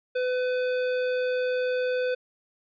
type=tone with tanh clipping; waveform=sine; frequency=503 Hz; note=B4; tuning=32 cents sharp; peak=-26 dBFS; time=0.15-2.15 s; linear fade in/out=10 ms; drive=17 dB; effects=resampled to 11025 Hz